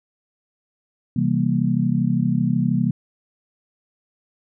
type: chord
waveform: sine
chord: C dominant seventh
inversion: none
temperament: just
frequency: 130.81 / 163.52 / 196.22 / 235.5 Hz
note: C3 / E3 / G3 / Bb3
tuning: 0 / -14 / +2 / +18 cents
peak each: -23 / -22 / -23 / -22 dBFS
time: 1.16-2.91 s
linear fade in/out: 5 ms
effects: none